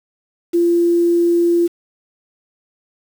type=tone with quantisation; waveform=sine; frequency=343.5 Hz; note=F4; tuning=29 cents flat; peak=-11 dBFS; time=0.53-1.68 s; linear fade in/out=20 ms; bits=6; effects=none